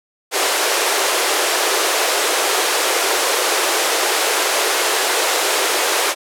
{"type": "high-pass noise", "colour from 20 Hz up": "pink", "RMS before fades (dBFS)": -17, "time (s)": [0.31, 6.15], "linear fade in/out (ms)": 50, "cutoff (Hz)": 360, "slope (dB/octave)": 48, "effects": ["low-pass 12000 Hz 12 dB/octave"]}